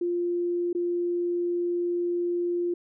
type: tone with dropouts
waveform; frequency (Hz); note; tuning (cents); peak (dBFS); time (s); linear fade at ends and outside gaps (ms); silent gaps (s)
sine; 349.2; F4; 0; -24; 0.01-2.74; 5; 0.73-0.749
effects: none